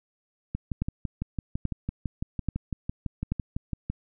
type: two click trains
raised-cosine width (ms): 5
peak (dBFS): -17 / -14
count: 21 / 4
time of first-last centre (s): 0.55-3.9 / 0.82-3.32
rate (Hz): 5.97 / 1.2
effects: none